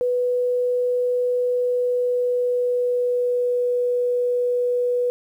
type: tone with pitch glide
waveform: sine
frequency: 493.9 to 490.5 Hz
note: B4 to B4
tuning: 0 to -12 cents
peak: -18 dBFS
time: 0.01-5.1 s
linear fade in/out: 0 ms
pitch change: -12 cents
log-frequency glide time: 1.43-3.66 s
effects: 9-bit